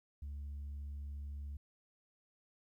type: tone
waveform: sine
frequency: 71.5 Hz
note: D2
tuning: 46 cents flat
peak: -39 dBFS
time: 0.22-1.57 s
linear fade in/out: 5 ms
effects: tanh soft clip ceiling -40 dBFS + 13-bit